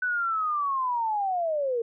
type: linear sweep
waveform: sine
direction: down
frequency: 1505 to 450 Hz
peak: -24 dBFS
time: 0.02-1.82 s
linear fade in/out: 5 ms
effects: none